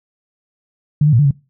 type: tone with pitch steps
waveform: sine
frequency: 148.1 / 152.1 / 115.9 / 146.8 / 139.1 Hz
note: D3 / D#3 / A#2 / D3 / C#3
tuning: +15 / -39 / -10 / 0 / +6 cents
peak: -8 dBFS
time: 1.01-1.31 s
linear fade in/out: 5 ms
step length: 60 ms
effects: noise-tail reverb RT60 0.3 s tail -23 dB re dry